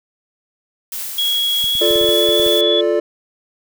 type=noise with tremolo; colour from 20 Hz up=blue; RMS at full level=-25 dBFS; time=0.92-2.61 s; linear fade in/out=2 ms; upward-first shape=triangle; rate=3.4 Hz; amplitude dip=30%
type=tone with pitch glide; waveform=sine; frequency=3322 to 3425 Hz; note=G#7 to A7; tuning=0 to -47 cents; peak=-15 dBFS; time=1.18-2.81 s; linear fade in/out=5 ms; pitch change=+53 cents; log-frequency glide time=1.6-2.38 s
type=clicks; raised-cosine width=5 ms; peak=-23 dBFS; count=10; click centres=1.642 / 1.753 / 1.909 / 1.958 / 2.013 / 2.044 / 2.09 / 2.29 / 2.398 / 2.464 s
type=chord; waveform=triangle; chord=D minor; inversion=first; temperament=equal with one note detuned; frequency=349.2 / 437.5 / 587.3 Hz; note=F4 / A4 / D5; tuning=0 / -10 / 0 cents; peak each=-16 dBFS; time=1.81-3 s; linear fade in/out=5 ms
effects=none